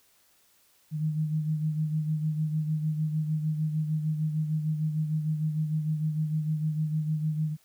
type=beating tone pair; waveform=sine; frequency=154.2 / 160.8 Hz; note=D#3 / E3; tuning=-15 / -43 cents; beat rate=6.6 Hz; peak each=-26 / -35 dBFS; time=0.91-7.57 s; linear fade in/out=50 ms; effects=white hiss -64 dBFS RMS until 7.64 s